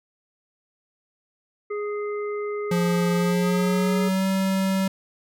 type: harmonic tone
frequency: 415.3 Hz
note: G#4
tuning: in tune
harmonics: 1 / 3 / 5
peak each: -26 / -36 / -40 dBFS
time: 1.7-4.09 s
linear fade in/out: 10 ms
type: tone with pitch glide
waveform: square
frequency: 174.61 to 191.52 Hz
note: F3 to G3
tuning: 0 to -40 cents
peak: -21 dBFS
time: 2.71-4.88 s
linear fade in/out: 5 ms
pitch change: +160 cents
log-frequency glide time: 3.15-4.27 s
effects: none